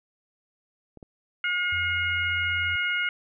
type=clicks; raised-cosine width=2 ms; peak=-32 / -30 dBFS; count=2; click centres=0.973 / 1.028 s
type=harmonic tone; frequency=717 Hz; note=F5; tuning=45 cents sharp; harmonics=2 / 3 / 4; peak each=-27 / -27 / -32 dBFS; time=1.44-3.09 s; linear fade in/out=2 ms
type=tone; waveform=sine; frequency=87.2 Hz; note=F2; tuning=2 cents flat; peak=-35 dBFS; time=1.72-2.76 s; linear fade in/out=5 ms
effects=none